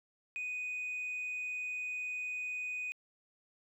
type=tone; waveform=sine; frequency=2489 Hz; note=D#7; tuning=in tune; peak=-34 dBFS; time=0.36-2.92 s; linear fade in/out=0 ms; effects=tanh soft clip ceiling -34 dBFS + 12-bit